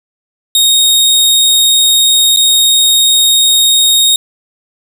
sawtooth tone with dropouts, 3729 Hz, A#7, in tune, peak -3 dBFS, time 0.55-4.16 s, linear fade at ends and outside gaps 2 ms, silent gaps 2.363-2.37 s, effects none

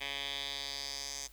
10% pulse tone with band-pass filter sweep, 139.7 Hz, C#3, 14 cents sharp, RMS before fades -40 dBFS, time 0-1.28 s, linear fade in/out 20 ms, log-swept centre 2800 to 6300 Hz, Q 3.2, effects added 50 Hz sine -56 dBFS peak until 1.32 s + white hiss -61 dBFS RMS until 1.32 s

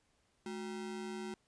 square ring-modulated tone, 289.7 Hz, D4, 24 cents flat, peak -38 dBFS, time 0.46-1.34 s, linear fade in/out 2 ms, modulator 76.6 Hz, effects pink hiss -75 dBFS RMS until 1.47 s + resampled to 22050 Hz

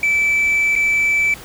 sine tone with dropouts, 2316 Hz, D7, 25 cents flat, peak -11 dBFS, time 0.03-1.34 s, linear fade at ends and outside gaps 2 ms, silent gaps 0.754-0.761 s, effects tanh soft clip ceiling -12 dBFS + pink hiss -37 dBFS RMS until 1.44 s

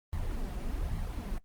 brown noise with flanger, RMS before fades -34 dBFS, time 0.13-1.38 s, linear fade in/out 0 ms, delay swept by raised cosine 0.96 to 5.56 ms, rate 1.2 Hz, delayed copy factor +0.75, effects noise-tail reverb RT60 0.1 s tail -18 dB re dry + Opus 24 kbps

